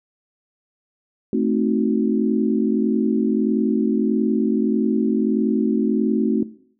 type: chord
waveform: sine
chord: A diminished seventh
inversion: none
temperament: equal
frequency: 220 / 261.6 / 311.1 / 370 Hz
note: A3 / C4 / Eb4 / Gb4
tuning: 0 / 0 / 0 / 0 cents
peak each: -21 / -22 / -25 / -23 dBFS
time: 1.33-6.43 s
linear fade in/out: 2 ms
effects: noise-tail reverb RT60 0.6 s tail -18 dB re dry